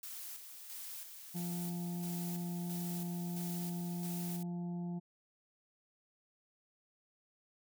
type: noise with tremolo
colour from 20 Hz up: blue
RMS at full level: -46 dBFS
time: 0.03-4.43 s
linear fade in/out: 2 ms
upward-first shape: square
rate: 1.5 Hz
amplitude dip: 45%
type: harmonic tone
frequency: 174.2 Hz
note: F3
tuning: 4 cents flat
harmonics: 1 / 2 / 4 / 5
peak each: -37 / -50 / -55 / -59 dBFS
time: 1.34-5 s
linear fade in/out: 20 ms
effects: none